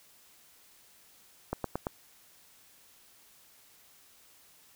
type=click train; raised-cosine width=1 ms; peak=-17 dBFS; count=4; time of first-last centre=1.53-1.869 s; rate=8.86 Hz; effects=white hiss -60 dBFS RMS until 4.75 s